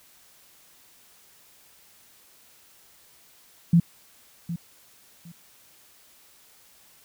sine tone with echo, 169.6 Hz, E3, 50 cents sharp, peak -13 dBFS, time 3.73-3.8 s, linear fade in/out 5 ms, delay 760 ms, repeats 2, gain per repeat -14 dB, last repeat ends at 5.32 s, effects white hiss -56 dBFS RMS until 7.04 s

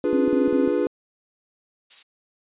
triangle chord, D diminished seventh, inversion none, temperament equal, 293.7 / 349.2 / 415.3 / 493.9 Hz, D4 / F4 / Ab4 / Cb5, 0 / 0 / 0 / 0 cents, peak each -23 dBFS, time 0.04-0.87 s, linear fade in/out 2 ms
sine tone bursts, 270 Hz, C#4, 45 cents flat, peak -20 dBFS, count 3, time 0.13-0.678 s, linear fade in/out 0 ms, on 150 ms, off 49 ms
violet noise, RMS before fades -32 dBFS, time 1.9-2.03 s, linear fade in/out 10 ms
effects resampled to 8000 Hz

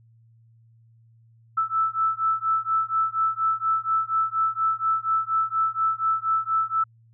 sine beating tone pair, 1315 / 1319.2 Hz, E6 / E6, -5 / +1 cents, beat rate 4.2 Hz, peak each -24 dBFS, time 1.57-6.84 s, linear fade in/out 10 ms, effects added 114 Hz sine -53 dBFS peak until 7.13 s

